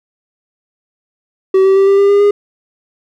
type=tone with pitch steps; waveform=triangle; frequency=381.5 / 385.9 / 390.4 / 395 / 399.5 / 404.2 / 408.9 Hz; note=G4 / G4 / G4 / G4 / G4 / G#4 / G#4; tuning=-47 / -27 / -7 / +13 / +33 / -47 / -27 cents; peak=-4 dBFS; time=1.54-2.31 s; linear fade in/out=5 ms; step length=110 ms; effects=none